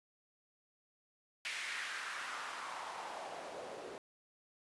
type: noise with band-pass filter sweep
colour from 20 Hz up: white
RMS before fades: -44 dBFS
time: 1.45-3.98 s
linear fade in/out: 0 ms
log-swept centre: 2300 to 450 Hz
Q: 2.2
effects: resampled to 24000 Hz